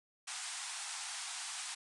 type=band-pass noise; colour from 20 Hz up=white; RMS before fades=-43 dBFS; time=0.27-1.75 s; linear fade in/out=10 ms; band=700 to 9800 Hz; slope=96 dB/octave; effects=none